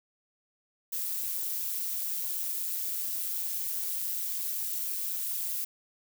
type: noise with amplitude modulation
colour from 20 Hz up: violet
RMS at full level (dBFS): -30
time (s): 0.92-5.65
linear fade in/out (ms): 10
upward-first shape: sine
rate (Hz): 181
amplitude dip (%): 65
effects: none